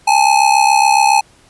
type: ring-modulated tone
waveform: square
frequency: 847 Hz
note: G#5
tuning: 34 cents sharp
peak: -6 dBFS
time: 0.07-1.21 s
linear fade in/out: 10 ms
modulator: 33.6 Hz
effects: pink hiss -49 dBFS RMS until 1.49 s + resampled to 24000 Hz